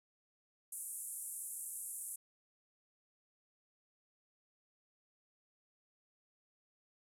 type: band-pass noise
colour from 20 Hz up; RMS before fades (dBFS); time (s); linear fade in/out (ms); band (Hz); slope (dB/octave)
pink; -45; 0.72-2.16; 5; 8300 to 12000; 48
effects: none